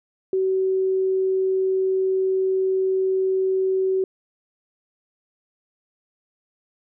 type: tone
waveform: sine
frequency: 379 Hz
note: F#4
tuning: 42 cents sharp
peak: -18 dBFS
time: 0.33-4.04 s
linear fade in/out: 2 ms
effects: none